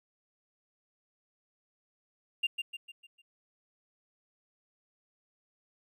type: tone with echo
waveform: triangle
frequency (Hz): 2794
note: F7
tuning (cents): 0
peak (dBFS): -22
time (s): 2.43-2.47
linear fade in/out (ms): 10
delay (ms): 150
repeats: 5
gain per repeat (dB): -7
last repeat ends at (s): 3.22
effects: tanh soft clip ceiling -23 dBFS